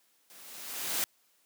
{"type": "noise with level ramp", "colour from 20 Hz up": "white", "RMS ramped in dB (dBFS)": [-54, -29], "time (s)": [0.3, 1.04], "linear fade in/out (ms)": 0, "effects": ["white hiss -69 dBFS RMS until 1.45 s", "high-pass 200 Hz 12 dB/octave"]}